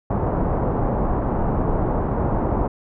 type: low-pass noise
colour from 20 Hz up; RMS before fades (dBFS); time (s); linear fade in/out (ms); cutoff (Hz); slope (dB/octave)
pink; -21; 0.1-2.68; 5; 1000; 24
effects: none